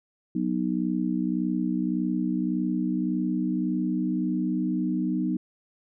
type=chord; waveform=sine; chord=B major; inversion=second; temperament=just; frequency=185.21 / 246.9 / 308.7 Hz; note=F#3 / B3 / D#4; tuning=+2 / 0 / -14 cents; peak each=-28 dBFS; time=0.35-5.37 s; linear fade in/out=5 ms; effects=none